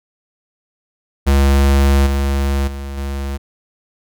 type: tone with level steps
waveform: square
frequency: 69.1 Hz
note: C#2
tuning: 5 cents flat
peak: -10 / -15 / -25 / -21 dBFS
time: 1.26-3.38 s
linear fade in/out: 20 ms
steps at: 2.06 / 2.67 / 2.97 s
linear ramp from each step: 10 ms
effects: none